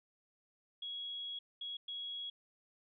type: tone bursts at uneven times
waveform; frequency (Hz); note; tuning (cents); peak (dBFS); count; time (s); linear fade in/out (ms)
sine; 3326; G#7; +2; -40; 3; 0.82-1.39 / 1.61-1.77 / 1.88-2.3; 5
effects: none